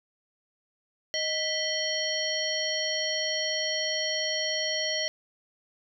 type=harmonic tone with a mistuned harmonic; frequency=622.3 Hz; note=D#5; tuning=in tune; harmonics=1 / 3 / 5 / 7 / 9; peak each=-33 / -33 / -33 / -33 / -33 dBFS; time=1.14-5.08 s; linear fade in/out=0 ms; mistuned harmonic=3; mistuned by=+100 cents; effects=none